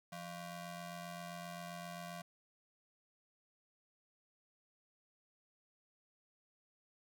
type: ring-modulated tone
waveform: sawtooth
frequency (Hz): 432.4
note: A4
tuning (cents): -30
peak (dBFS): -38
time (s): 0.12-2.22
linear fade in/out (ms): 5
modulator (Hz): 260
effects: none